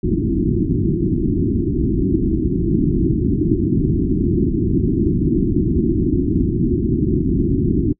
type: low-pass noise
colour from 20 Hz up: white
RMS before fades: -17 dBFS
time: 0.03-7.93 s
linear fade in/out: 10 ms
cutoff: 370 Hz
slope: 96 dB/octave
effects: noise-tail reverb RT60 0.1 s tail -26 dB re dry